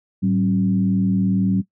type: tone with frequency modulation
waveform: sine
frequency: 189.4 Hz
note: F#3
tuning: 41 cents sharp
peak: -15 dBFS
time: 0.22-1.62 s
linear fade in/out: 20 ms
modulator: 81.9 Hz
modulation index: 0.68
effects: noise-tail reverb RT60 0.1 s tail -17 dB re dry + high-pass 60 Hz 12 dB/octave